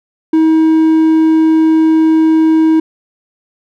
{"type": "tone", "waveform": "triangle", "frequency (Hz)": 318.8, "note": "D#4", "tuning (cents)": 42, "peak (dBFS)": -4, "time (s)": [0.33, 2.8], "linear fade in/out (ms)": 5, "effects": []}